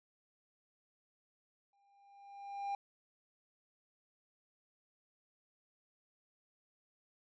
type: tone with exponential growth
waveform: triangle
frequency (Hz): 800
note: G5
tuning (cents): +35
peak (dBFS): -32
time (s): 1.73-2.75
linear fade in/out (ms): 2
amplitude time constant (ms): 220
effects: resampled to 16000 Hz